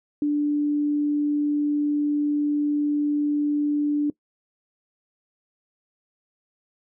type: tone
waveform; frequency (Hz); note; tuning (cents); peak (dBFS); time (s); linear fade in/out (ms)
sine; 293.7; D4; 0; -19; 0.22-4.1; 2
effects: noise-tail reverb RT60 0.1 s tail -21 dB re dry